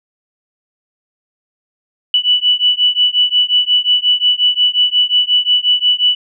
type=beating tone pair; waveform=sine; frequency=2960 / 2965.6 Hz; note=F#7 / F#7; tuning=0 / +3 cents; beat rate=5.6 Hz; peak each=-13 dBFS; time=2.14-6.15 s; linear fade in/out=2 ms; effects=none